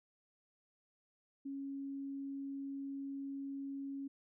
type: tone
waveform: sine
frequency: 275.7 Hz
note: C#4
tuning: 9 cents flat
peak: -40 dBFS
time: 1.45-4.08 s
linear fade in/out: 10 ms
effects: none